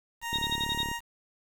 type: tone with pitch glide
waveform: 20% pulse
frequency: 932.3 to 937.7 Hz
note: A#5 to A#5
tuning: 0 to +10 cents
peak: -27 dBFS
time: 0.21-1.01 s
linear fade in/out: 50 ms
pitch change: +10 cents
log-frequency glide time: 0.4-0.78 s
type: tone bursts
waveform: sine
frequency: 3742 Hz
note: A#7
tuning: 6 cents sharp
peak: -27 dBFS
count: 6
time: 0.33-0.831 s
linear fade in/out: 10 ms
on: 51 ms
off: 39 ms
type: click train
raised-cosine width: 3 ms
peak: -25 dBFS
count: 22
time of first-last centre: 0.33-0.915 s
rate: 35.9 Hz
effects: 8-bit